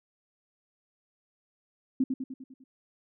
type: tone with echo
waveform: sine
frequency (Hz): 261.6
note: C4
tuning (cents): 0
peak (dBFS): -21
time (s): 2-2.04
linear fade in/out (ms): 5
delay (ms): 100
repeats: 6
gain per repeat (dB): -5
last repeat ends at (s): 2.64
effects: none